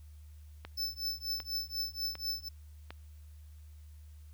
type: click train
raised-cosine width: 0.3 ms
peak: -27 dBFS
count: 4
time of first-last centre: 0.65-2.906 s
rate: 1.33 Hz
type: tone with tremolo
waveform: square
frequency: 5274 Hz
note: E8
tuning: in tune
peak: -31 dBFS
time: 0.77-2.49 s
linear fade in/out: 10 ms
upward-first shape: triangle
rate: 4.1 Hz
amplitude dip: 100%
effects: added 75 Hz sine -49 dBFS peak until 4.33 s + white hiss -69 dBFS RMS until 4.33 s